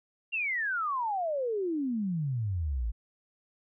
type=exponential sweep; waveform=sine; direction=down; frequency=2813 to 51.91 Hz; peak=-28 dBFS; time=0.32-2.92 s; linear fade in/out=20 ms; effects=none